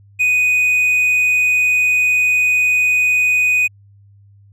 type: tone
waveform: triangle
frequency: 2489 Hz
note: D#7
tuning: in tune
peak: -10 dBFS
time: 0.19-3.68 s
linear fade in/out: 20 ms
effects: added 100 Hz sine -44 dBFS peak until 4.52 s